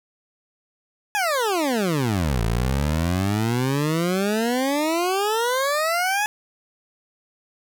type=exponential two-way sweep; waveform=20% pulse; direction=down then up; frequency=857 to 54.2 to 857 Hz; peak=-15 dBFS; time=1.15-6.26 s; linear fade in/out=0 ms; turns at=2.43 s; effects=none